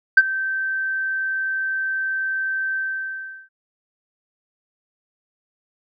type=tone with ADSR envelope; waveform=sine; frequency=1553 Hz; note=G6; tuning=17 cents flat; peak=-3 dBFS; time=0.17-3.49 s; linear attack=7 ms; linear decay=39 ms; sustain=-18 dB; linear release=730 ms; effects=tanh soft clip ceiling -2 dBFS